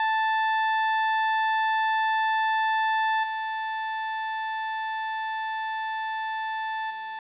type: tone with level steps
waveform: 30% pulse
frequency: 880 Hz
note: A5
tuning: in tune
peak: -19 / -25 / -30 dBFS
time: 0-7.19 s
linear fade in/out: 2 ms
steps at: 3.23 / 6.9 s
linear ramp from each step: 10 ms
effects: resampled to 8000 Hz + 9-bit